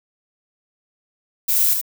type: noise with echo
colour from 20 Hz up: violet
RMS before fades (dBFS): -18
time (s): 1.48-1.74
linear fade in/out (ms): 10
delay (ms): 74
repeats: 1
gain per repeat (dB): -4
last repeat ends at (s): 1.814
effects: none